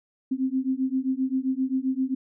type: beating tone pair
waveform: sine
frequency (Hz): 258.5 / 266.1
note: C4 / C4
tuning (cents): -21 / +29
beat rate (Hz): 7.6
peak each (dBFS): -26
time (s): 0.31-2.15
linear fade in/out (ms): 10
effects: none